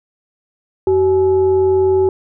sine tone with frequency modulation, 380 Hz, F#4, 46 cents sharp, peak -10 dBFS, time 0.87-2.09 s, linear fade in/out 2 ms, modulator 468 Hz, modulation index 0.36, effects none

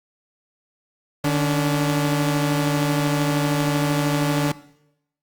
sawtooth tone pair together, 149.5 / 286.1 Hz, D3 / D4, +31 / -45 cents, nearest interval major seventh, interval 1124 cents, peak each -17 / -18 dBFS, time 1.24-4.52 s, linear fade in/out 5 ms, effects noise-tail reverb RT60 0.8 s tail -19 dB re dry + Opus 48 kbps

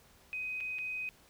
sine tone with dropouts, 2511 Hz, D#7, 15 cents sharp, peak -35 dBFS, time 0.33-1.09 s, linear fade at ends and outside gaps 0 ms, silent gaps 0.604-0.608 / 0.785-0.789 s, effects pink hiss -62 dBFS RMS until 1.29 s

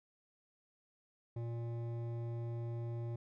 sine tone with hard clipping, 117.2 Hz, A#2, 10 cents sharp, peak -40 dBFS, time 1.36-3.16 s, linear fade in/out 5 ms, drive 12 dB, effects none

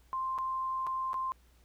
sine tone with dropouts, 1048 Hz, C6, 2 cents sharp, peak -31 dBFS, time 0.13-1.32 s, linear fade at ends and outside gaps 0 ms, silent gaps 0.38-0.386 / 0.867-0.871 / 1.132-1.142 s, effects added 60 Hz sine -61 dBFS peak until 1.64 s + pink hiss -68 dBFS RMS until 1.64 s

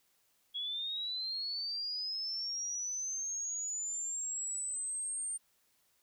sine linear sweep, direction up, 3322 to 8810 Hz, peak -35 dBFS, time 0.54-5.38 s, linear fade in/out 20 ms, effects white hiss -73 dBFS RMS until 6.02 s

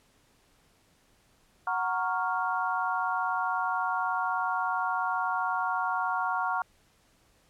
sine chord, Gb major seventh, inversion none, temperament equal, 740 / 932.3 / 1108.7 / 1396.9 Hz, Gb5 / Bb5 / Db6 / F6, 0 / 0 / 0 / 0 cents, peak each -32 dBFS, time 1.67-6.62 s, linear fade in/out 2 ms, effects pink hiss -65 dBFS RMS until 7.49 s + low-pass 12000 Hz 12 dB/octave

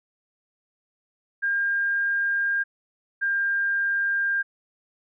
sine tone pair in turn, 1607 / 1599.5 Hz, G6 / G6, +43 / +34 cents, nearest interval unison, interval 9 cents, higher first, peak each -21 / -21 dBFS, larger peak neither, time 1.42-2.64 / 3.21-4.43 s, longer neither, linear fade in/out 20 ms, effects none

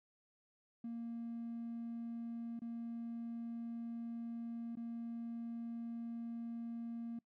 triangle tone with dropouts, 232.5 Hz, A#3, 4 cents flat, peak -38 dBFS, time 0.84-7.19 s, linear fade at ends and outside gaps 5 ms, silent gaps 2.593-2.618 / 4.755-4.77 s, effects noise-tail reverb RT60 0.1 s tail -26 dB re dry + tanh soft clip ceiling -37 dBFS

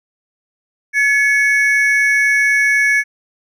triangle ring-modulated tone, 1961 Hz, B6, 13 cents flat, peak -6 dBFS, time 0.93-3.04 s, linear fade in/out 50 ms, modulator 257 Hz, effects none

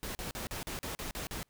pink noise bursts, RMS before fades -39 dBFS, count 9, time 0.03-1.43 s, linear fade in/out 0 ms, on 120 ms, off 40 ms, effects pink hiss -75 dBFS RMS until 1.49 s

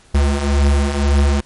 square beating tone pair, 69.4 / 71.3 Hz, C#2 / C#2, +3 / +49 cents, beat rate 1.9 Hz, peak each -19 / -14 dBFS, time 0.14-1.41 s, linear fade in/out 10 ms, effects pink hiss -49 dBFS RMS until 1.45 s + MP3 48 kbps

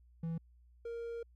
triangle tone pair in turn, 164.81 / 466.2 Hz, E3 / A#4, 0 / 0 cents, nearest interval octave + tritone, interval 1800 cents, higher second, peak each -33 / -37 dBFS, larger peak first, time 0.23-0.38 / 0.85-1.23 s, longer second, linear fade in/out 5 ms, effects added 60 Hz sine -60 dBFS peak until 1.35 s

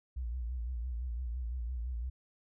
sine tone with vibrato, 60.4 Hz, B1, 38 cents flat, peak -34 dBFS, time 0.16-2.1 s, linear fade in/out 10 ms, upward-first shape sine, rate 5.9 Hz, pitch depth 110 cents each way, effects none

